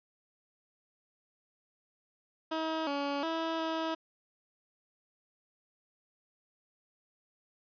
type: tone with pitch steps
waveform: 15% pulse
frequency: 319.5 / 283 / 326.1 / 323.1 Hz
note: D#4 / C#4 / E4 / E4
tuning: +46 / +36 / -19 / -35 cents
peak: -25 dBFS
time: 2.51-3.95 s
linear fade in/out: 10 ms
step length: 360 ms
effects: resampled to 11025 Hz